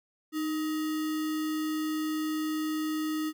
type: tone with sample-and-hold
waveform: sine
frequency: 310 Hz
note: D#4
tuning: 6 cents flat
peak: -28 dBFS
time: 0.32-3.33 s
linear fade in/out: 50 ms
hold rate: 1575 Hz
effects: none